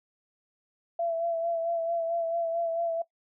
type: tone with vibrato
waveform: sine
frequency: 670 Hz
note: E5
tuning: 28 cents sharp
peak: -26 dBFS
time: 0.99-3.02 s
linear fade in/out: 5 ms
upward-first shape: sine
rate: 4.5 Hz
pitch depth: 30 cents each way
effects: noise-tail reverb RT60 0.1 s tail -17 dB re dry